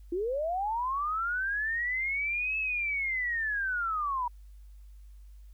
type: linear two-way sweep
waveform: sine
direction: up then down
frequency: 331 to 2615 to 945 Hz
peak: -28 dBFS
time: 0.12-4.28 s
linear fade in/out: 5 ms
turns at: 2.58 s
effects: added 50 Hz sine -47 dBFS peak until 5.53 s + white hiss -72 dBFS RMS until 5.53 s